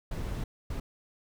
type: noise bursts at uneven times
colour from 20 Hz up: brown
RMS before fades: -34 dBFS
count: 2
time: 0.11-0.44 / 0.7-0.8 s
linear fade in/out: 5 ms
effects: none